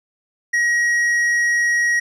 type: tone with tanh clipping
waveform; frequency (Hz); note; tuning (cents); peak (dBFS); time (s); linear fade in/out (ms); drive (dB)
sine; 1898; A#6; +31; -16; 0.53-2; 10; 7
effects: none